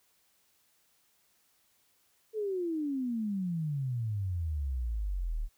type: exponential sweep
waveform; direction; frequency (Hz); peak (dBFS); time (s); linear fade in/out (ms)
sine; down; 445.7 to 35.5; -30; 2.33-5.49; 50
effects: white hiss -70 dBFS RMS until 5.57 s